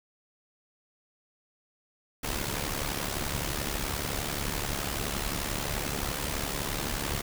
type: noise with amplitude modulation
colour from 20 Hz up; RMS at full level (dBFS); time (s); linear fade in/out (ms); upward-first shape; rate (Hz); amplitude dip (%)
pink; -29; 2.23-7.22; 10; sine; 71.6; 70
effects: none